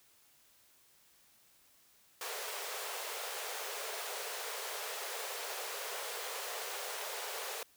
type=high-pass noise; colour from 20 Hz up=pink; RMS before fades=-41 dBFS; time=2.21-7.63 s; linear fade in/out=2 ms; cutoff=400 Hz; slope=96 dB/octave; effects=white hiss -66 dBFS RMS until 7.76 s